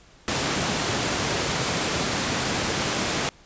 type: high-pass noise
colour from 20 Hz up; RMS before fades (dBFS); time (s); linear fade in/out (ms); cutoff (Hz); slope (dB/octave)
pink; -25; 0.28-3.29; 0; 110; 12
effects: pink hiss -53 dBFS RMS until 3.45 s + resampled to 16000 Hz